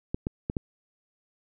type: clicks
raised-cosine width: 3 ms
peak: -15 dBFS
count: 4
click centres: 0.145 / 0.269 / 0.499 / 0.568 s
effects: none